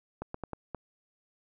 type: clicks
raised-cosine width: 1 ms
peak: -22 dBFS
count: 5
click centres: 0.22 / 0.344 / 0.437 / 0.533 / 0.747 s
effects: none